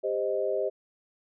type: chord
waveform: sine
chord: C minor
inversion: second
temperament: equal with one note detuned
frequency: 398.2 / 523.3 / 622.3 Hz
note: G4 / C5 / Eb5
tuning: +27 / 0 / 0 cents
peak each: -30 dBFS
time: 0.03-0.7 s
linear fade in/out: 20 ms
effects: none